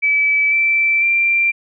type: tone with pitch steps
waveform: sine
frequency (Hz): 2300 / 2332 / 2365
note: D7 / D7 / D7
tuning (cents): -37 / -13 / +12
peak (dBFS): -12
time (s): 0.02-1.52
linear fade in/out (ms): 20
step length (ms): 500
effects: none